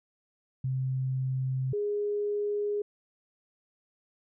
sine tone pair in turn, 130.81 / 413.1 Hz, C3 / G#4, 0 / -9 cents, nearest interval octave + minor sixth, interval 1991 cents, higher second, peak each -27 dBFS, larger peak neither, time 0.64-1.73 / 1.73-2.82 s, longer neither, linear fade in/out 5 ms, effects none

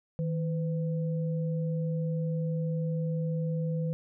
sine tone pair together, 159.2 / 505.4 Hz, D#3 / B4, +40 / +40 cents, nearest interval octave + minor sixth, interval 2000 cents, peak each -28 / -37 dBFS, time 0.19-3.93 s, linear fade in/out 0 ms, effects none

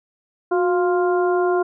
harmonic tone with a mistuned harmonic, 350 Hz, F4, 4 cents sharp, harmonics 1 / 2 / 3 / 4, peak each -17 / -23 / -27 / -29 dBFS, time 0.51-1.63 s, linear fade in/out 10 ms, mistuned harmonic 1, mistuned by +61 cents, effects none

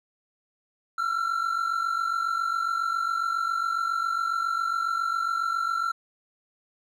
triangle tone pair together, 1342.7 / 1390 Hz, E6 / F6, +31 / -9 cents, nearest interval minor second, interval 60 cents, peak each -24 / -28 dBFS, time 0.98-5.92 s, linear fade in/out 5 ms, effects none

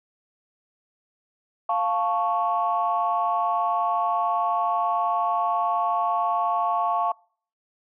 sine chord, F augmented, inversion none, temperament equal, 698.5 / 880 / 1108.7 Hz, F5 / A5 / C#6, 0 / 0 / 0 cents, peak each -24 / -26 / -24 dBFS, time 1.69-7.12 s, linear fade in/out 5 ms, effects noise-tail reverb RT60 0.5 s tail -26 dB re dry + tanh soft clip ceiling -12 dBFS

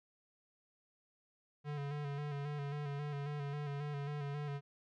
square tone with vibrato, 144.4 Hz, D3, 29 cents flat, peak -39 dBFS, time 1.64-4.61 s, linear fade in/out 50 ms, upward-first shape square, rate 3.7 Hz, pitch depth 34 cents each way, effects low-pass 3000 Hz 12 dB/octave

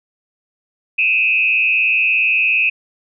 sine tone with frequency modulation, 2554 Hz, D#7, 45 cents sharp, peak -12 dBFS, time 0.98-2.7 s, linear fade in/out 10 ms, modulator 117 Hz, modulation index 0.99, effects none

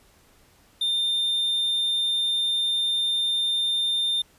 triangle tone, 3610 Hz, A7, 44 cents sharp, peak -20 dBFS, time 0.81-4.22 s, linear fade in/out 5 ms, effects pink hiss -58 dBFS RMS until 4.38 s + resampled to 32000 Hz

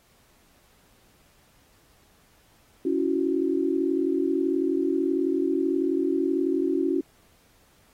sine tone cluster, 279.9 / 332.4 / 370.8 Hz, C#4 / E4 / F#4, +17 / +15 / +4 cents, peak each -26 dBFS, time 2.85-7.01 s, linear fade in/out 5 ms, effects pink hiss -61 dBFS RMS until 7.93 s + AAC 48 kbps

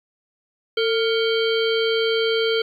harmonic tone with a mistuned harmonic, 450 Hz, A4, 39 cents sharp, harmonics 1 / 3 / 5 / 7 / 9 / 10, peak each -19 / -28 / -30 / -26 / -38 / -34 dBFS, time 0.77-2.62 s, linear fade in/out 5 ms, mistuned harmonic 3, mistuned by +63 cents, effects 9-bit

